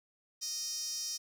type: tone with high-pass filter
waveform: sawtooth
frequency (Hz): 622.3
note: D#5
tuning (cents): 0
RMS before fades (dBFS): -38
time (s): 0.41-1.18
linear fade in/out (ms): 20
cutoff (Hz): 5500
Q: 7.4
effects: none